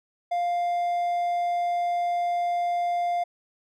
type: tone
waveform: triangle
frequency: 700 Hz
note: F5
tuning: 4 cents sharp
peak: -21 dBFS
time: 0.31-3.24 s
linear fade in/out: 10 ms
effects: none